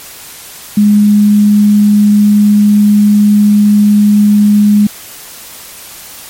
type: tone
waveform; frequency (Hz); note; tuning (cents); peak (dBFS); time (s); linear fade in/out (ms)
sine; 207.5; G#3; -1; -3; 0.77-4.87; 5
effects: white hiss -30 dBFS RMS until 6.29 s + MP3 64 kbps